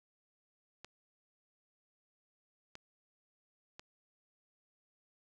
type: clicks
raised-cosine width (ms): 0.2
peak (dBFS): -30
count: 3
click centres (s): 0.846 / 2.754 / 3.795
effects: none

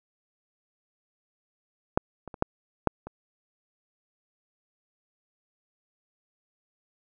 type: clicks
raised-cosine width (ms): 1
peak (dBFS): -6 / -25 / -26 / -8 / -6 / -24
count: 6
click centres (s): 1.975 / 2.277 / 2.342 / 2.424 / 2.873 / 3.07
effects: none

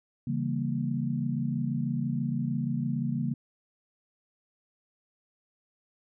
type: chord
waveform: sine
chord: C# diminished seventh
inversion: none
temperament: equal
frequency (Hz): 138.59 / 164.81 / 196 / 233.1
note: C#3 / E3 / G3 / Bb3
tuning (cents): 0 / 0 / 0 / 0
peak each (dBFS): -31 / -34 / -36 / -31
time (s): 0.27-3.34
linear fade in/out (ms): 5
effects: none

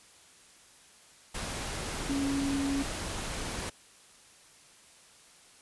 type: tone in noise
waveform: sine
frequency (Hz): 277.2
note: C#4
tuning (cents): 0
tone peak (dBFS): -28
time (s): 2.09-2.83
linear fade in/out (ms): 10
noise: pink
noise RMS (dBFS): -36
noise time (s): 1.34-3.7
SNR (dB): +5
effects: white hiss -57 dBFS RMS until 5.61 s + resampled to 24000 Hz

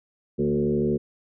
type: tone with frequency modulation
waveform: sine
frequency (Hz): 299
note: D4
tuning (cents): +31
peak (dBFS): -20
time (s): 0.38-0.98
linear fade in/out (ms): 20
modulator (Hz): 72.8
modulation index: 2.1
effects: none

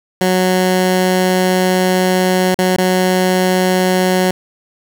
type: tone with dropouts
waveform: 15% pulse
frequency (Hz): 184.4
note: F#3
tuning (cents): -6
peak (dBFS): -5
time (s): 0.21-4.31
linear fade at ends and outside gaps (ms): 2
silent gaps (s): 2.544-2.588 / 2.764-2.783
effects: none

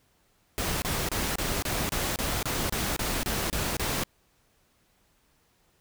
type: noise bursts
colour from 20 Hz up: pink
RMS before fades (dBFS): -29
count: 13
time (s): 0.58-4.036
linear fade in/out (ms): 0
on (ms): 240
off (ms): 28
effects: pink hiss -67 dBFS RMS until 5.8 s

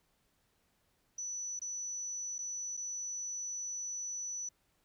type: tone with dropouts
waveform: sine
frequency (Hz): 5950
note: F#8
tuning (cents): +9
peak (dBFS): -37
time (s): 1.18-4.49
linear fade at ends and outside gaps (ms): 5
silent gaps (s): 1.593-1.616 / 2.383-2.388 / 2.769-2.773
effects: pink hiss -75 dBFS RMS until 4.84 s

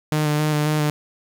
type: tone with vibrato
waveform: sawtooth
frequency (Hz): 151.2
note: D#3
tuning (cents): -49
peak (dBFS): -14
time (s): 0.12-0.9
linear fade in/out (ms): 0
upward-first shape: square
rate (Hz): 3.7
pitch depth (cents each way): 18
effects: 8-bit

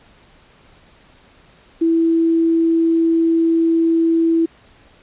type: tone with quantisation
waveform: sine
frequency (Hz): 329.6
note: E4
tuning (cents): 0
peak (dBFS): -12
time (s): 1.81-4.46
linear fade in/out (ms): 10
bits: 7
effects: pink hiss -50 dBFS RMS until 5.02 s + resampled to 8000 Hz

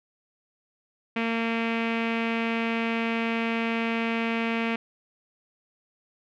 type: tone with low-pass filter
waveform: sawtooth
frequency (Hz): 228.8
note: A#3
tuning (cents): -32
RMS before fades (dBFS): -27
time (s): 1.16-4.76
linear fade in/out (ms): 5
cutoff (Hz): 2500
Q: 3.6
effects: none

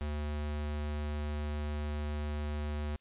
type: tone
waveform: square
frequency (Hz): 74.4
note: D2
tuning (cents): +23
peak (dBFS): -34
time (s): 0.01-2.96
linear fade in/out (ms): 0
effects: white hiss -73 dBFS RMS until 3 s + resampled to 8000 Hz

